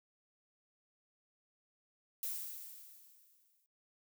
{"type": "noise with exponential decay", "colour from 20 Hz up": "violet", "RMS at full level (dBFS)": -38, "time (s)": [2.23, 3.66], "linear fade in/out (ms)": 1, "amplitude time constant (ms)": 310, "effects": ["noise-tail reverb RT60 0.1 s tail -18 dB re dry"]}